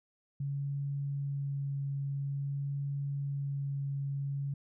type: tone with vibrato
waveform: sine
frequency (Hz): 140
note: C#3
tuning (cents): +18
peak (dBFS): -32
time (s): 0.4-4.54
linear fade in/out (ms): 5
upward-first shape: sine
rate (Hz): 0.49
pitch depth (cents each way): 9
effects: none